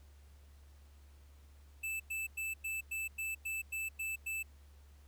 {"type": "tone bursts", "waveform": "square", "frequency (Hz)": 2637, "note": "E7", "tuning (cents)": 0, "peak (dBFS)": -37, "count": 10, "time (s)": [1.83, 4.43], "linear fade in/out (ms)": 10, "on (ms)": 170, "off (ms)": 100, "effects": ["added 71 Hz sine -56 dBFS peak until 5.07 s", "pink hiss -69 dBFS RMS until 5.07 s"]}